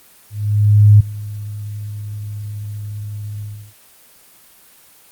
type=tone with ADSR envelope; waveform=sine; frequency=104.3 Hz; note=G#2; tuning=8 cents sharp; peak=-3 dBFS; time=0.3-3.74 s; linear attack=700 ms; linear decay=10 ms; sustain=-21 dB; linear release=320 ms; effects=white hiss -47 dBFS RMS until 5.11 s + Opus 24 kbps

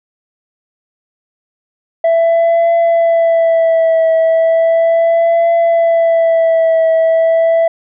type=tone with vibrato; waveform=sine; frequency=662 Hz; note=E5; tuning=7 cents sharp; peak=-5 dBFS; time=2.04-7.68 s; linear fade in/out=5 ms; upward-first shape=triangle; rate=0.36 Hz; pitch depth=34 cents each way; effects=tanh soft clip ceiling -7 dBFS

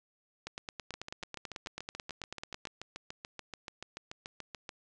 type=two click trains; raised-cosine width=0.2 ms; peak=-22 / -24 dBFS; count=21 / 27; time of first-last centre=0.47-2.653 / 0.94-4.692 s; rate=9.16 / 6.93 Hz; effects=resampled to 22050 Hz

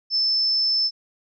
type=tone; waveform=sine; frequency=5274 Hz; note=E8; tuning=in tune; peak=-18 dBFS; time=0.1-0.91 s; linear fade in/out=50 ms; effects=none

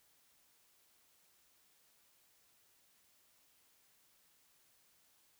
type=silence; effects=white hiss -71 dBFS RMS until 5.39 s

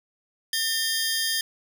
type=tone cluster; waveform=sawtooth; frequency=1809 / 3198 / 4895 Hz; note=A6 / G7 / D#8; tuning=+48 / +34 / -29 cents; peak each=-25 dBFS; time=0.53-1.41 s; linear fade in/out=2 ms; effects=none

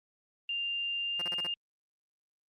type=tone with pitch glide; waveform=sine; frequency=2794 to 2815 Hz; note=F7 to F7; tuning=0 to +13 cents; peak=-31 dBFS; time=0.49-1.54 s; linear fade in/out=2 ms; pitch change=+13 cents; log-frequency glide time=1.03-1.35 s
type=tone bursts; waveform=5% pulse; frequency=175.3 Hz; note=F3; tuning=7 cents sharp; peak=-29 dBFS; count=5; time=1.19-1.47 s; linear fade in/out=2 ms; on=28 ms; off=35 ms
effects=Opus 32 kbps

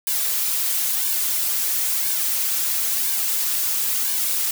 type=noise with flanger; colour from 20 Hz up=blue; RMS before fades=-22 dBFS; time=0.07-4.51 s; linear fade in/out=2 ms; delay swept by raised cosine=1.5 to 5.6 ms; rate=0.99 Hz; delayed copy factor=-0.85; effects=none

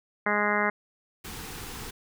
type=harmonic tone; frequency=207.7 Hz; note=G#3; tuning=in tune; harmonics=1 / 2 / 3 / 4 / 5 / 6 / 7 / 8 / 9 / 10; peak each=-32 / -32 / -32 / -32 / -32 / -32 / -32 / -32 / -32 / -32 dBFS; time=0.26-0.7 s; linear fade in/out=5 ms
type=band-stop noise; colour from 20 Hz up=pink; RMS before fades=-39 dBFS; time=1.24-1.91 s; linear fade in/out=10 ms; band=510 to 720 Hz; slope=96 dB/octave
effects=none

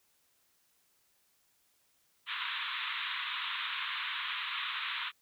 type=band-pass noise; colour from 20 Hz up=white; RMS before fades=-37 dBFS; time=2.26-5.12 s; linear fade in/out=50 ms; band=960 to 3800 Hz; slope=96 dB/octave; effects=white hiss -72 dBFS RMS until 5.21 s

